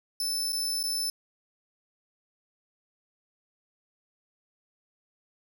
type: tone with dropouts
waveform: sawtooth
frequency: 5274 Hz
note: E8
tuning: in tune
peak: -25 dBFS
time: 0.2-1.1 s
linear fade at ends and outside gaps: 2 ms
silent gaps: 0.523-0.529 / 0.83-0.837 s
effects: none